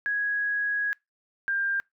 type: tone pair in turn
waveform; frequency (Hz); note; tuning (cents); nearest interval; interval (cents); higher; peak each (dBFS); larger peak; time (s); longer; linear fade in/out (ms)
sine; 1661.2 / 1595.1; G#6 / G6; 0 / +30; minor second; 70; first; -24; neither; 0.06-0.93 / 1.48-1.8; first; 0
effects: noise-tail reverb RT60 0.2 s tail -25 dB re dry